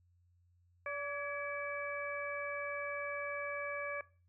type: harmonic tone with a mistuned harmonic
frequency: 575 Hz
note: D5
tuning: 37 cents flat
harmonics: 1 / 2 / 3 / 4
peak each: -41 / -43 / -43 / -43 dBFS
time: 0.86-4.01 s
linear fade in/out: 2 ms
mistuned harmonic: 3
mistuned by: -49 cents
effects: noise-tail reverb RT60 0.4 s tail -21 dB re dry + added 88 Hz sine -67 dBFS peak until 4.28 s